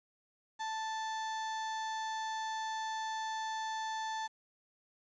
35% pulse tone, 880 Hz, A5, in tune, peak -34 dBFS, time 0.59-4.28 s, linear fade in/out 20 ms, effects resampled to 16000 Hz + 10-bit

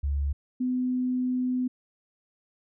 sine tone pair in turn, 70.8 / 252.4 Hz, C#2 / B3, +37 / +38 cents, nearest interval octave + minor seventh, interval 2201 cents, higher second, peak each -24 dBFS, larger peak neither, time 0.03-0.33 / 0.6-1.68 s, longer second, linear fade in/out 10 ms, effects none

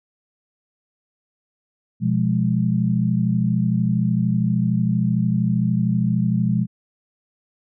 sine chord, F diminished, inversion second, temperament equal, 123.47 / 174.61 / 207.7 Hz, Cb3 / F3 / Ab3, 0 / 0 / 0 cents, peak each -21 dBFS, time 2-6.67 s, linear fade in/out 50 ms, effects none

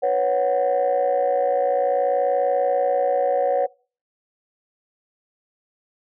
sine chord, B suspended second, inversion none, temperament equal, 493.9 / 554.4 / 740 Hz, B4 / C#5 / F#5, 0 / 0 / 0 cents, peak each -22 / -19 / -21 dBFS, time 0.02-3.67 s, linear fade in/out 20 ms, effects noise-tail reverb RT60 0.4 s tail -25 dB re dry + tanh soft clip ceiling -12 dBFS

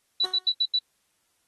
sine tone bursts, 3951 Hz, B7, in tune, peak -20 dBFS, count 5, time 0.2-0.789 s, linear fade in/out 5 ms, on 53 ms, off 81 ms
15% pulse tone with exponential decay, 370 Hz, F#4, in tune, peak -26 dBFS, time 0.24-0.52 s, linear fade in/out 1 ms, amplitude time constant 60 ms
effects white hiss -71 dBFS RMS until 1.47 s + AAC 32 kbps

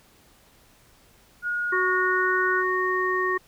sine tone with pitch glide, 1440 to 1472 Hz, F#6 to F#6, -47 to -9 cents, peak -24 dBFS, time 1.42-2.64 s, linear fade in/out 50 ms, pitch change +38 cents, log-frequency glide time 1.77-2.31 s
harmonic tone, 370 Hz, F#4, in tune, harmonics 1 / 3 / 5, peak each -26 / -26 / -26 dBFS, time 1.72-3.38 s, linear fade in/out 10 ms
effects pink hiss -57 dBFS RMS until 3.47 s

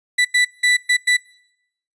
35% pulse tone bursts at uneven times, 1975.5 Hz, B6, in tune, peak -11 dBFS, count 5, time 0.18-0.25 / 0.34-0.45 / 0.63-0.77 / 0.89-0.97 / 1.07-1.17 s, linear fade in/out 10 ms, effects noise-tail reverb RT60 0.8 s tail -24 dB re dry + resampled to 22050 Hz

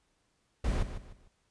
brown noise with echo, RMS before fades -29 dBFS, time 0.64-0.83 s, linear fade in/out 5 ms, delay 150 ms, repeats 3, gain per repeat -10 dB, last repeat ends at 1.28 s, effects pink hiss -74 dBFS RMS until 1.5 s + resampled to 22050 Hz

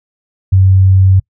sine tone, 95 Hz, F#2, 46 cents sharp, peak -4 dBFS, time 0.52-1.2 s, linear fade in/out 10 ms, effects noise-tail reverb RT60 0.1 s tail -26 dB re dry

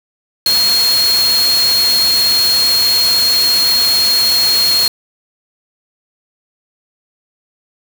sine tone in noise, 4273 Hz, C8, 36 cents sharp, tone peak -10 dBFS, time 0.46-4.88 s, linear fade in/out 2 ms, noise white, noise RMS -19 dBFS, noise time 0.46-4.88 s, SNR +6 dB, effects none

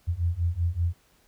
sine beating tone pair, 83.1 / 88.3 Hz, E2 / F2, +15 / +20 cents, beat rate 5.2 Hz, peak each -27 / -26 dBFS, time 0.07-0.94 s, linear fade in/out 20 ms, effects pink hiss -63 dBFS RMS until 1.27 s

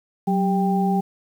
sine tone cluster, 187.8 / 396 / 791 Hz, F#3 / G4 / G5, +26 / +18 / +15 cents, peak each -19 / -27 / -23 dBFS, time 0.27-1.01 s, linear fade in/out 10 ms, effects 8-bit

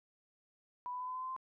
sine tone with pitch steps, 987.8 / 996.4 / 1005.1 / 1013.8 / 1022.6 / 1031.5 / 1040.5 Hz, B5 / B5 / B5 / B5 / C6 / C6 / C6, 0 / +15 / +30 / +45 / -40 / -25 / -10 cents, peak -38 dBFS, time 0.86-1.364 s, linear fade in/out 0 ms, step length 72 ms, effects none

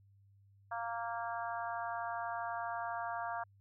harmonic tone, 232.2 Hz, A#3, 7 cents flat, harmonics 3 / 4 / 5 / 6 / 7, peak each -40 / -42 / -44 / -46 / -47 dBFS, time 0.71-3.44 s, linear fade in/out 10 ms, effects added 99 Hz sine -62 dBFS peak until 3.6 s

